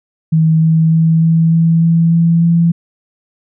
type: tone with pitch steps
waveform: sine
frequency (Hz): 159.9 / 161.11 / 162.32 / 163.54 / 164.78 / 166.02 / 167.27 / 168.53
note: D#3 / E3 / E3 / E3 / E3 / E3 / E3 / E3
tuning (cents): +48 / -39 / -26 / -13 / 0 / +13 / +26 / +39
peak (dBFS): -7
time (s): 0.32-2.72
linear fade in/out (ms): 10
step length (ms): 300
effects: none